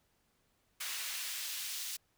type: noise with high-pass filter sweep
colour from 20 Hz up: pink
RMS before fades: -40 dBFS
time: 0.8-1.97 s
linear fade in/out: 10 ms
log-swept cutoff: 1900 to 3600 Hz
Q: 0.8
effects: pink hiss -75 dBFS RMS until 2.17 s